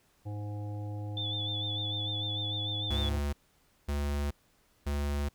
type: harmonic tone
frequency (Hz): 103.8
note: G#2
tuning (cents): 0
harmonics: 1 / 3 / 5 / 7 / 8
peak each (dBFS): -35 / -45 / -49 / -52 / -53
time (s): 0.25-3.2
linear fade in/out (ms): 20
type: tone with vibrato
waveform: sine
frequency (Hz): 3500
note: A7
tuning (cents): -10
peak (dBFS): -33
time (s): 1.17-3.09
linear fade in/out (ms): 2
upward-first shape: sine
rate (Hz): 6.7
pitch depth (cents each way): 53
type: tone bursts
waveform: square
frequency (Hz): 72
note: D2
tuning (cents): -34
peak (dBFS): -30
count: 3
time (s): 2.9-5.29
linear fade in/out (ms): 10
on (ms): 430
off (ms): 550
effects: pink hiss -68 dBFS RMS until 5.34 s